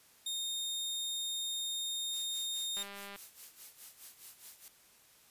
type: tone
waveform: sawtooth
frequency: 3681 Hz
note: A#7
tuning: 23 cents flat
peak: -32 dBFS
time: 0.26-2.83 s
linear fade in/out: 5 ms
type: noise with tremolo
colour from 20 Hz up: blue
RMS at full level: -48 dBFS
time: 2.13-4.68 s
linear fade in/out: 0 ms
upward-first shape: sine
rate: 4.8 Hz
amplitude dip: 85%
type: click train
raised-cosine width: 0.3 ms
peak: -31 dBFS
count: 79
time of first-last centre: 2.77-3.16 s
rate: 200 Hz
effects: white hiss -63 dBFS RMS until 5.3 s + resampled to 32000 Hz